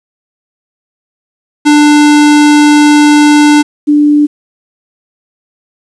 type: tone pair in turn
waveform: square / sine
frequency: 296.3 / 294.9 Hz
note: D4 / D4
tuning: +15 / +7 cents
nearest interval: unison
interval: 8 cents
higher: first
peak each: -3 dBFS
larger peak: neither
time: 1.65-3.63 / 3.87-4.27 s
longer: first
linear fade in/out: 20 ms
effects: resampled to 22050 Hz + 7-bit